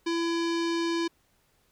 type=tone with low-pass filter; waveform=square; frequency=335.6 Hz; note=E4; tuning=31 cents sharp; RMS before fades=-28 dBFS; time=0.06-1.08 s; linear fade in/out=10 ms; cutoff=4900 Hz; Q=1.8; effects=pink hiss -68 dBFS RMS until 1.71 s